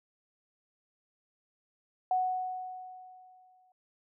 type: tone with exponential decay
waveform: sine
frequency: 740 Hz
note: F#5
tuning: in tune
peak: -24 dBFS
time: 2.11-3.72 s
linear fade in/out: 2 ms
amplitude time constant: 350 ms
effects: none